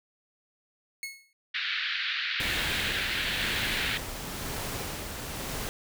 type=tone with exponential decay; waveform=sawtooth; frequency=2184 Hz; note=C#7; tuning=26 cents flat; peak=-28 dBFS; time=1.03-1.33 s; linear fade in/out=1 ms; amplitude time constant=65 ms
type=band-pass noise; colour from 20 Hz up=pink; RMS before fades=-31 dBFS; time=1.54-3.98 s; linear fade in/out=10 ms; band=1500 to 4200 Hz; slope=48 dB/octave
type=noise with tremolo; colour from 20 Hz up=pink; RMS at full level=-34 dBFS; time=2.4-5.69 s; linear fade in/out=0 ms; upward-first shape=sine; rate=1 Hz; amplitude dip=35%
effects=none